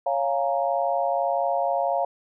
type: chord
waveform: sine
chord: Bb minor seventh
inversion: first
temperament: equal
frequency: 554.4 / 698.5 / 830.6 / 932.3 Hz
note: Db5 / F5 / Ab5 / Bb5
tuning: 0 / 0 / 0 / 0 cents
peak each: -26 / -24 / -30 / -30 dBFS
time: 0.06-2.05 s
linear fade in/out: 5 ms
effects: none